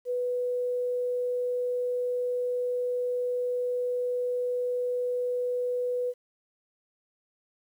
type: tone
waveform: sine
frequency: 493.9 Hz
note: B4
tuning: in tune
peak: -26 dBFS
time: 0.05-6.14 s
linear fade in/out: 50 ms
effects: 10-bit